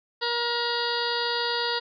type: harmonic tone with a mistuned harmonic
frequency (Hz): 474.8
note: A#4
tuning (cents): +32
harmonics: 1 / 2 / 3 / 4 / 6 / 7 / 8 / 9 / 10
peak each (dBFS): -31 / -31 / -33 / -34 / -37 / -37 / -34 / -35 / -32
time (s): 0.21-1.8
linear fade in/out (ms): 20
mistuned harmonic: 7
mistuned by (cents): +19
effects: none